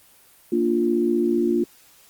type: chord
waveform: sine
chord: Bb major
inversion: none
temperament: equal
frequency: 233.1 / 293.7 / 349.2 Hz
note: Bb3 / D4 / F4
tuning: 0 / 0 / 0 cents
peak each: -23 / -25 / -20 dBFS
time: 0.52-1.64 s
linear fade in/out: 5 ms
effects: white hiss -53 dBFS RMS until 2.09 s + Opus 24 kbps